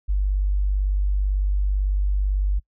sine tone, 49 Hz, G1, in tune, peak -18 dBFS, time 0.08-2.6 s, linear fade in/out 20 ms, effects noise-tail reverb RT60 0.1 s tail -26 dB re dry

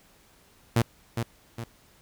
sawtooth tone with echo, 116.54 Hz, A#2, in tune, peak -15 dBFS, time 0.76-0.82 s, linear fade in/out 5 ms, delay 410 ms, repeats 2, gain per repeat -7 dB, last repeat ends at 1.64 s, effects pink hiss -59 dBFS RMS until 2.01 s

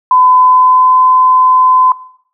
sine tone with pitch glide, 1011 to 1020.4 Hz, B5 to C6, +40 to -44 cents, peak -4 dBFS, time 0.11-1.92 s, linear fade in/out 2 ms, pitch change +16 cents, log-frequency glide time 0.38-1.01 s, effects noise-tail reverb RT60 0.6 s tail -19 dB re dry

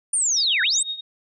sine linear two-way sweep, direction down then up, 9397 to 1434 to 8590 Hz, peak -18 dBFS, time 0.13-0.83 s, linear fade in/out 5 ms, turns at 0.62 s
sine tone with tremolo, 3729 Hz, A#7, in tune, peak -23 dBFS, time 0.36-1.01 s, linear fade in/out 10 ms, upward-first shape triangle, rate 7.8 Hz, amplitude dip 85%
effects none

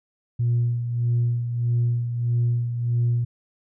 sine tone with tremolo, 119.4 Hz, A#2, 42 cents sharp, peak -16 dBFS, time 0.39-3.25 s, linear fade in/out 10 ms, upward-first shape sine, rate 1.6 Hz, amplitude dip 60%, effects tanh soft clip ceiling -15 dBFS

